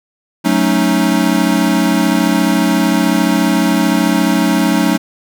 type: chord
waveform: square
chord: D# half-diminished seventh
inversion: first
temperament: equal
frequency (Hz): 185 / 220 / 277.2 / 311.1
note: F#3 / A3 / C#4 / D#4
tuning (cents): 0 / 0 / 0 / 0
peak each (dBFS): -17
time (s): 0.44-4.98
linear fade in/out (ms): 20
effects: none